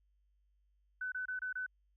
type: tone bursts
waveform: sine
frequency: 1506 Hz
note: F#6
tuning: 30 cents sharp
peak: -36 dBFS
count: 5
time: 1.01-1.664 s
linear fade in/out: 5 ms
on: 110 ms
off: 26 ms
effects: added 50 Hz sine -70 dBFS peak until 1.96 s